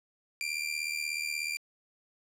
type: tone with amplitude modulation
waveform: sawtooth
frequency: 2373 Hz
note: D7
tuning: 17 cents sharp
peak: -25 dBFS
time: 0.41-1.57 s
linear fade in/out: 0 ms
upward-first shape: sine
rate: 76.6 Hz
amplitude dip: 75%
effects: low-pass 11000 Hz 12 dB/octave + 11-bit